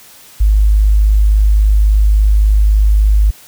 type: tone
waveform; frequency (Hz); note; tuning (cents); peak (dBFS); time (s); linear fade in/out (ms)
sine; 51.8; G#1; -4; -6; 0.4-3.31; 10
effects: white hiss -40 dBFS RMS until 3.47 s